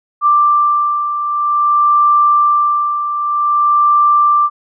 sine beating tone pair, 1179 / 1179.52 Hz, D6 / D6, +6 / +7 cents, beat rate 0.52 Hz, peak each -10 / -17 dBFS, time 0.21-4.5 s, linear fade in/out 50 ms, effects none

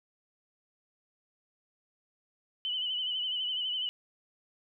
sine tone with vibrato, 3000 Hz, F#7, 23 cents sharp, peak -30 dBFS, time 2.65-3.89 s, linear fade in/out 0 ms, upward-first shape sine, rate 12 Hz, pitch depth 51 cents each way, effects none

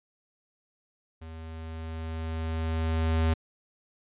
square tone with level ramp, 80.7 Hz, E2, 36 cents flat, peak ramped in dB -41 to -22 dBFS, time 1.21-3.34 s, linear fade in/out 10 ms, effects resampled to 8000 Hz

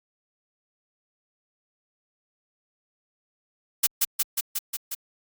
blue noise with echo, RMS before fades -18 dBFS, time 3.83-3.87 s, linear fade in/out 10 ms, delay 180 ms, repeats 6, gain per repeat -2 dB, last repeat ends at 4.95 s, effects Opus 48 kbps

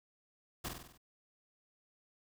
pink noise with echo, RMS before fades -39 dBFS, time 0.64-0.69 s, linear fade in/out 10 ms, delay 48 ms, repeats 6, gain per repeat -4 dB, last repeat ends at 0.978 s, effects none

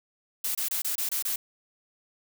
blue noise bursts, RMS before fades -29 dBFS, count 7, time 0.44-1.36 s, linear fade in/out 5 ms, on 110 ms, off 25 ms, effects none

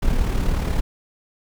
brown noise with amplitude modulation, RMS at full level -17 dBFS, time 0.02-0.81 s, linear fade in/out 10 ms, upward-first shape sine, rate 36.7 Hz, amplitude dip 50%, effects none

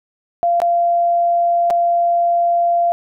sine tone with dropouts, 690 Hz, F5, 21 cents flat, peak -12 dBFS, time 0.43-2.92 s, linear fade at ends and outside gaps 0 ms, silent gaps 0.602-0.618 / 1.702-1.707 s, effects none

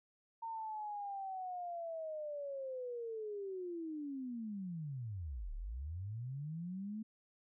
sine linear two-way sweep, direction down then up, 917 to 33 to 222 Hz, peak -40 dBFS, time 0.42-7.03 s, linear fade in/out 10 ms, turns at 5.53 s, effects none

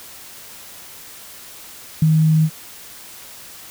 sine tone with ADSR envelope, 157.4 Hz, D#3, 20 cents sharp, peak -9 dBFS, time 2.02-2.5 s, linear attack 4 ms, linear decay 34 ms, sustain -2 dB, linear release 61 ms, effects white hiss -39 dBFS RMS until 3.7 s

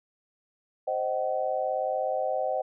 sine chord, C diminished, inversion none, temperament equal with one note detuned, 523.3 / 622.3 / 759 Hz, C5 / Eb5 / Gb5, 0 / 0 / +44 cents, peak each -30 dBFS, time 0.87-2.62 s, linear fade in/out 10 ms, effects none

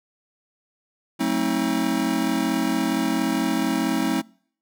square chord, F# diminished seventh, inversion none, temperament just, 185 / 222 / 266.4 / 319.7 Hz, F#3 / A3 / C4 / Eb4, 0 / +16 / +31 / +47 cents, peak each -30 / -28 / -26 / -26 dBFS, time 1.19-4.22 s, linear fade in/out 20 ms, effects noise-tail reverb RT60 0.6 s tail -26 dB re dry

